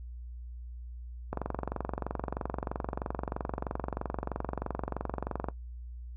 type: click train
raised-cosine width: 1 ms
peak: -18 dBFS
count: 97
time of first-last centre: 1.33-5.486 s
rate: 23.1 Hz
effects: noise-tail reverb RT60 0.1 s tail -17 dB re dry + added 60 Hz sine -40 dBFS peak until 6.16 s

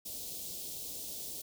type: band-stop noise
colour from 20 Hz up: white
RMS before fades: -42 dBFS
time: 0.05-1.42 s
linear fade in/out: 10 ms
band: 620 to 3500 Hz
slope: 24 dB/octave
effects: none

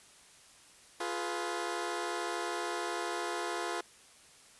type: chord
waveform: 15% pulse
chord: F diminished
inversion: none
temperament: equal with one note detuned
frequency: 349.2 / 422.3 / 493.9 Hz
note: F4 / Ab4 / Cb5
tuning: 0 / +29 / 0 cents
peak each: -30 / -33 / -34 dBFS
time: 1-3.81 s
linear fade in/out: 5 ms
effects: white hiss -58 dBFS RMS until 4.59 s + resampled to 24000 Hz

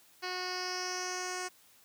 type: tone with low-pass filter sweep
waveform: 10% pulse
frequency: 365.1 Hz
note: F#4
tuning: 23 cents flat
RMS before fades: -37 dBFS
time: 0.22-1.49 s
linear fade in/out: 20 ms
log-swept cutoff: 4200 to 7500 Hz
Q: 4.5
effects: white hiss -62 dBFS RMS until 1.84 s + high-pass 80 Hz 12 dB/octave

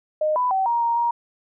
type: tone with pitch steps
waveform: sine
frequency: 615 / 995 / 766 / 941 / 934 / 943 Hz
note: D#5 / B5 / G5 / A#5 / A#5 / A#5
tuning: -20 / +13 / -40 / +16 / +3 / +20 cents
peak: -18 dBFS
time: 0.21-1.11 s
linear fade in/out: 5 ms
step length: 150 ms
effects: none

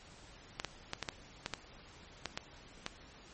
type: clicks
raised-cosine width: 0.2 ms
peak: -18 dBFS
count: 10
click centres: 0.599 / 0.647 / 0.934 / 1.027 / 1.088 / 1.461 / 1.537 / 2.257 / 2.375 / 2.864 s
effects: pink hiss -56 dBFS RMS until 3.33 s + MP3 32 kbps

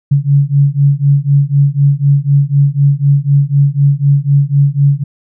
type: beating tone pair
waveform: sine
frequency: 139.3 / 143.3 Hz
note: C#3 / D3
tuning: +9 / -42 cents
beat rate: 4 Hz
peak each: -10 dBFS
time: 0.11-5.04 s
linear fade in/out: 10 ms
effects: none

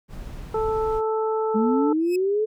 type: noise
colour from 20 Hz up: brown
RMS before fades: -35 dBFS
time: 0.08-1.02 s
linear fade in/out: 50 ms
type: harmonic tone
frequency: 439.1 Hz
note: A4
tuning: 4 cents flat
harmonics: 1 / 2 / 3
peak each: -22 / -28 / -32 dBFS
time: 0.54-1.93 s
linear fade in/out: 5 ms
type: linear sweep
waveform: sine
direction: up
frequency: 207.7 to 440 Hz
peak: -19 dBFS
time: 1.54-2.46 s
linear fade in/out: 20 ms
type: tone with exponential growth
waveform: sawtooth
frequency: 2566 Hz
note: E7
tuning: 47 cents flat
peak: -28 dBFS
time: 2-2.16 s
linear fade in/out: 5 ms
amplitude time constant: 33 ms
effects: none

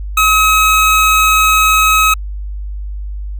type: tone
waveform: 25% pulse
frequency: 1277 Hz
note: D#6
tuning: 45 cents sharp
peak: -4 dBFS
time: 0.17-2.14 s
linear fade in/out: 5 ms
effects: added 50 Hz sine -20 dBFS peak until 3.39 s

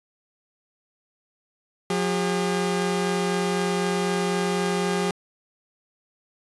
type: tone pair together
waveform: sawtooth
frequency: 179.8 / 403.6 Hz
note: F#3 / G#4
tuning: -49 / -49 cents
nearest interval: octave + major second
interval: 1400 cents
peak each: -21 dBFS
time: 1.9-5.11 s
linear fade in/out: 2 ms
effects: resampled to 24000 Hz

